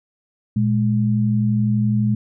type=tone pair together; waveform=sine; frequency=117.6 / 209.5 Hz; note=A#2 / G#3; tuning=+16 / +15 cents; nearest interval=minor seventh; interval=999 cents; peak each=-18 dBFS; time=0.56-2.15 s; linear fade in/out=5 ms; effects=none